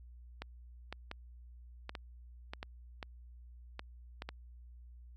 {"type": "clicks", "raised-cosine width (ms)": 0.3, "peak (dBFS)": -25, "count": 11, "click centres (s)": [0.42, 0.926, 1.114, 1.894, 1.952, 2.535, 2.629, 3.028, 3.794, 4.221, 4.29], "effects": ["added 60 Hz sine -51 dBFS peak until 5.16 s"]}